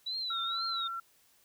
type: tone with vibrato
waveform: sine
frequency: 3894 Hz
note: B7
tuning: 25 cents flat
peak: -33 dBFS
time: 0.06-0.88 s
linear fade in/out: 10 ms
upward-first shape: triangle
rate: 2.1 Hz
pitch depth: 150 cents each way
type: tone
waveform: sine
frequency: 1357 Hz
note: E6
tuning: 50 cents sharp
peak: -35 dBFS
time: 0.3-1 s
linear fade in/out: 5 ms
effects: white hiss -66 dBFS RMS until 1.44 s